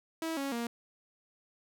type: tone with pitch steps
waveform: sawtooth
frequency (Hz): 324.7 / 276.2 / 235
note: E4 / C#4 / A#3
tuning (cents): -26 / -6 / +14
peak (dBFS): -29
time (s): 0.22-0.67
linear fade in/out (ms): 2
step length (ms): 150
effects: none